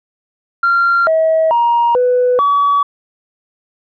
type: tone with pitch steps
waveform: sine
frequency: 1382 / 642 / 943 / 496.9 / 1138 Hz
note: F6 / E5 / A#5 / B4 / C#6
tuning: -19 / -46 / +20 / +11 / +45 cents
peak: -8 dBFS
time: 0.63-2.83 s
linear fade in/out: 5 ms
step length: 440 ms
effects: tanh soft clip ceiling -6 dBFS